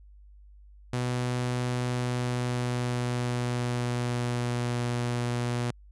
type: tone with pitch glide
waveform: sawtooth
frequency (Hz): 123.8 to 121.11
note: B2 to B2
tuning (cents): +5 to -33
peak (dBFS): -23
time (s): 0.93-5.71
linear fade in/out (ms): 5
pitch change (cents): -38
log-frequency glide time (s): 1.84-4.85
effects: added 50 Hz sine -49 dBFS peak until 5.91 s + resampled to 24000 Hz